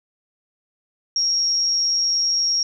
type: tone with amplitude modulation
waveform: sine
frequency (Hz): 5588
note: F8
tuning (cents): 0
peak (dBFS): -15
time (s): 1.16-2.63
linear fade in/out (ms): 2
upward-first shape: sine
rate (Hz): 171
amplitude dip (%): 45
effects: none